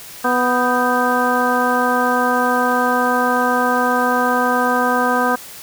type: harmonic tone with a mistuned harmonic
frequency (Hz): 247.6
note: B3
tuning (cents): +5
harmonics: 1 / 2 / 3 / 4 / 5 / 6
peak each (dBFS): -21 / -21 / -21 / -21 / -21 / -21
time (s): 0.24-5.36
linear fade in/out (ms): 10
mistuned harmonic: 6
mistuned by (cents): +83
effects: white hiss -36 dBFS RMS until 5.62 s